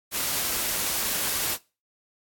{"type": "noise", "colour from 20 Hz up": "white", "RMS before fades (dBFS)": -27, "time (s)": [0.11, 1.58], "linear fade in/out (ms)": 50, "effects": ["noise-tail reverb RT60 0.3 s tail -21 dB re dry", "AAC 64 kbps"]}